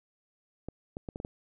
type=clicks; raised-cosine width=2 ms; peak=-24 dBFS; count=6; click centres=0.686 / 0.969 / 1.088 / 1.159 / 1.201 / 1.249 s; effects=none